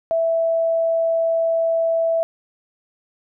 sine tone, 659.3 Hz, E5, in tune, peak -16 dBFS, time 0.11-2.23 s, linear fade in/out 0 ms, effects none

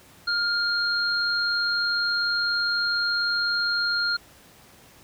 sine tone pair together, 1411 / 4228 Hz, F6 / C8, +17 / +17 cents, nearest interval octave + perfect fifth, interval 1900 cents, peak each -24 / -25 dBFS, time 0.27-4.17 s, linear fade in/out 10 ms, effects pink hiss -52 dBFS RMS until 5.03 s + high-pass 60 Hz 12 dB/octave

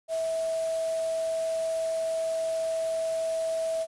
sine tone in noise, 651 Hz, E5, 22 cents flat, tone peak -26 dBFS, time 0.08-3.87 s, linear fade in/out 50 ms, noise white, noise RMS -43 dBFS, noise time 0.08-3.87 s, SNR +14 dB, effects resampled to 24000 Hz

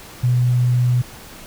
sine tone, 123.47 Hz, B2, in tune, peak -13 dBFS, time 0.23-1.02 s, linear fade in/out 10 ms, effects pink hiss -39 dBFS RMS until 1.46 s

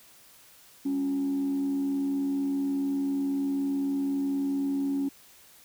sine tone with frequency modulation, 277.2 Hz, C#4, in tune, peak -24 dBFS, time 0.85-5.09 s, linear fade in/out 10 ms, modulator 75.9 Hz, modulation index 0.3, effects tanh soft clip ceiling -22 dBFS + white hiss -55 dBFS RMS until 5.64 s

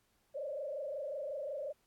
sine tone with frequency modulation, 572 Hz, D5, 46 cents flat, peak -37 dBFS, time 0.34-1.73 s, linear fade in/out 20 ms, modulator 25.5 Hz, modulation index 1.8, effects pink hiss -75 dBFS RMS until 1.86 s + AAC 64 kbps

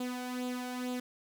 sawtooth tone with flanger, 249.6 Hz, B3, 19 cents sharp, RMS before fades -37 dBFS, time 0-1 s, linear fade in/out 5 ms, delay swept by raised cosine 0.26 to 1.36 ms, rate 2.2 Hz, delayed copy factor +0.6, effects none

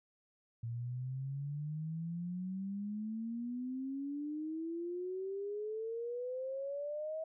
sine exponential sweep, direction up, 114.8 to 644 Hz, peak -37 dBFS, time 0.63-7.24 s, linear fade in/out 5 ms, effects none

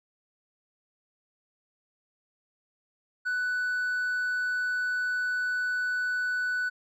sine tone with hard clipping, 1489 Hz, F#6, 11 cents sharp, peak -27 dBFS, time 3.25-6.7 s, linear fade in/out 20 ms, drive 2 dB, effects none

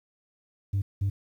sine tone bursts at uneven times, 98.7 Hz, G2, 12 cents sharp, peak -21 dBFS, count 2, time 0.73-0.82 / 1.01-1.1 s, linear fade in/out 10 ms, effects tanh soft clip ceiling -22 dBFS + 10-bit

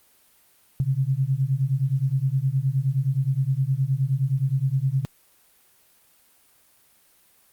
sine beating tone pair, 129.5 / 139.1 Hz, C3 / C#3, -17 / +6 cents, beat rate 9.6 Hz, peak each -23 dBFS, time 0.8-5.05 s, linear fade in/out 0 ms, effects white hiss -59 dBFS RMS until 7.52 s + Opus 32 kbps

